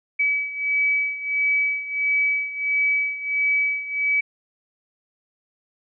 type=beating tone pair; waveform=sine; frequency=2285 / 2286.5 Hz; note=D7 / D7; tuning=-48 / -47 cents; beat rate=1.5 Hz; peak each=-21 / -25 dBFS; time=0.19-4.21 s; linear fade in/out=10 ms; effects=none